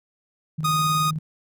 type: tone with tremolo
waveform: sine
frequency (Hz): 155.56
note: D#3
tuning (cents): 0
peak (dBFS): -23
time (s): 0.58-1.19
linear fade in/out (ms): 10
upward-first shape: square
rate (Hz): 19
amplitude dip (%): 40
type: tone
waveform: 45% pulse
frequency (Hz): 1241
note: D#6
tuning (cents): -5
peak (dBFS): -20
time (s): 0.64-1.11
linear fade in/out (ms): 10
effects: none